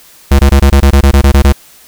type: tone bursts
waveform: square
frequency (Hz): 69.3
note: C#2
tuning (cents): 0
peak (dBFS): -3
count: 12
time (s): 0.31-1.524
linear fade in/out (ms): 5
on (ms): 81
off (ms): 22
effects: white hiss -40 dBFS RMS until 1.87 s